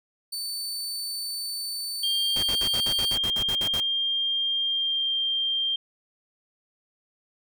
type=tone; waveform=sawtooth; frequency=4526 Hz; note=C#8; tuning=35 cents sharp; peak=-27 dBFS; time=0.32-3.16 s; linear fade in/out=10 ms
type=tone with pitch glide; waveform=sine; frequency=3200 to 3180 Hz; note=G7 to G7; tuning=+35 to +24 cents; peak=-23 dBFS; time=2.03-5.76 s; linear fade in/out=5 ms; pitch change=-11 cents; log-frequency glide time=4.64-5.14 s
type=noise bursts; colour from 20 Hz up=pink; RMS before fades=-34 dBFS; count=12; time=2.36-3.802 s; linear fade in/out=2 ms; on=67 ms; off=58 ms
effects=none